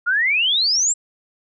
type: exponential sweep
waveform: sine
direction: up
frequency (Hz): 1378 to 7760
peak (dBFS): -15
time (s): 0.06-0.94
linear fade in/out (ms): 20
effects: none